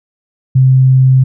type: tone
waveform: sine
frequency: 130.8 Hz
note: C3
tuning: in tune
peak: -4 dBFS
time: 0.55-1.24 s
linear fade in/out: 10 ms
effects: none